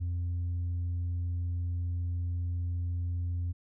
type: tone with tanh clipping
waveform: sine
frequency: 87.31 Hz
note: F2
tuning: in tune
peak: -30 dBFS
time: 0-3.53 s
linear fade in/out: 20 ms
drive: 1 dB
effects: none